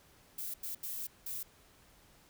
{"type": "noise bursts at uneven times", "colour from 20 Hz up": "violet", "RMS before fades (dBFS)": -40, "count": 4, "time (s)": [[0.38, 0.54], [0.63, 0.75], [0.83, 1.07], [1.26, 1.43]], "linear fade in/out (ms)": 5, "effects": ["pink hiss -63 dBFS RMS until 2.29 s"]}